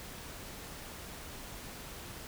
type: silence
effects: pink hiss -46 dBFS RMS until 2.27 s